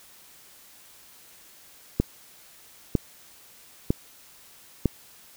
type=click train; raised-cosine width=3 ms; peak=-7 dBFS; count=4; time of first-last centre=2-4.857 s; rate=1.05 Hz; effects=white hiss -52 dBFS RMS until 5.36 s